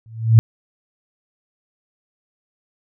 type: tone with exponential growth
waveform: sine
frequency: 112.7 Hz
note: A2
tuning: 42 cents sharp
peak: -3 dBFS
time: 0.06-0.39 s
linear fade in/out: 0 ms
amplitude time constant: 71 ms
effects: none